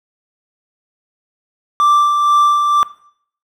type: tone with tremolo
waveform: triangle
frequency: 1174.7 Hz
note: D6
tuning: in tune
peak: -6 dBFS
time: 1.8-2.83 s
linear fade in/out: 0 ms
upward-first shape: sine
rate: 2.1 Hz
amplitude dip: 40%
effects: noise-tail reverb RT60 0.6 s tail -18 dB re dry